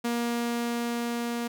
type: tone with level ramp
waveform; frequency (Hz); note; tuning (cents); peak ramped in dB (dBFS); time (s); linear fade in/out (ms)
sawtooth; 236.6; A#3; +26; -22 to -25; 0.04-1.48; 10
effects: none